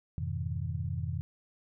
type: chord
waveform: sine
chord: F half-diminished seventh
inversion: none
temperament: just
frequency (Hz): 87.31 / 104.77 / 125.72 / 157.15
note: F2 / Ab2 / Cb3 / Eb3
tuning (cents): 0 / +16 / +31 / +18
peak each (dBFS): -35 / -39 / -37 / -38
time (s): 0.18-1.21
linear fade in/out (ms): 0
effects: none